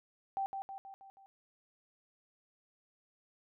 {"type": "tone with echo", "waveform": "sine", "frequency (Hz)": 780, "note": "G5", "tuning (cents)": -9, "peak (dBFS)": -32, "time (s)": [0.37, 0.46], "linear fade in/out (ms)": 0, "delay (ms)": 160, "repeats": 5, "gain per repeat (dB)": -5, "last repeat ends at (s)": 1.26, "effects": []}